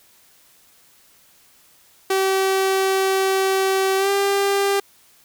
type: tone with pitch glide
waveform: sawtooth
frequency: 383.9 to 397.7 Hz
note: G4 to G4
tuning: -36 to +25 cents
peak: -13 dBFS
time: 2.1-4.8 s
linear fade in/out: 5 ms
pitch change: +61 cents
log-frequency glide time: 3.97-4.1 s
effects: white hiss -54 dBFS RMS until 5.24 s